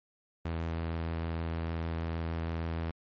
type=tone with vibrato; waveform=sawtooth; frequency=82.41 Hz; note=E2; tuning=in tune; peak=-28 dBFS; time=0.45-2.91 s; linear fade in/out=5 ms; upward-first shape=triangle; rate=6.5 Hz; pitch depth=11 cents each way; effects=low-pass 3000 Hz 12 dB/octave + MP3 32 kbps